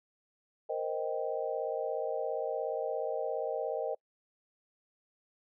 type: chord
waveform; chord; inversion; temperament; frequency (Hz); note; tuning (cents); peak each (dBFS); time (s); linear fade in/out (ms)
sine; C minor seventh; third; equal; 466.2 / 523.3 / 622.3 / 784; Bb4 / C5 / Eb5 / G5; 0 / 0 / 0 / 0; -36 / -37 / -36 / -40; 0.69-3.95; 10
effects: noise-tail reverb RT60 0.1 s tail -26 dB re dry